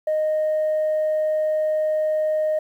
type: tone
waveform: sine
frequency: 619 Hz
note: D#5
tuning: 9 cents flat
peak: -17 dBFS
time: 0.07-2.59 s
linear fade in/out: 5 ms
effects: tanh soft clip ceiling -16 dBFS + 9-bit